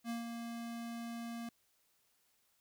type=tone with ADSR envelope; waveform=square; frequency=233.1 Hz; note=A#3; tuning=in tune; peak=-37 dBFS; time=0.04-1.49 s; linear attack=58 ms; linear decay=140 ms; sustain=-5 dB; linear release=3 ms; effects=white hiss -75 dBFS RMS until 2.6 s